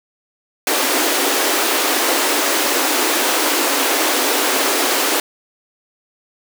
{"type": "high-pass noise", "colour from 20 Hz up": "pink", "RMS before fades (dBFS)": -17, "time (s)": [0.67, 5.2], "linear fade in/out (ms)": 2, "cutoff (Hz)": 260, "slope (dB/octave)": 96, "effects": []}